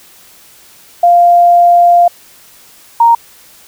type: tone pair in turn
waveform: sine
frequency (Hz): 697 / 930.4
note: F5 / A#5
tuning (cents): -4 / -4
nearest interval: perfect fourth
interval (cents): 500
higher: second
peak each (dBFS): -3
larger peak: neither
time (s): 1.03-2.08 / 3-3.15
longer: first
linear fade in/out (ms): 5
effects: white hiss -41 dBFS RMS until 3.67 s